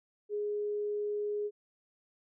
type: tone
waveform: sine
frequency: 415.6 Hz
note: G#4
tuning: 1 cent sharp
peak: -31 dBFS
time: 0.29-1.51 s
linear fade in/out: 50 ms
effects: none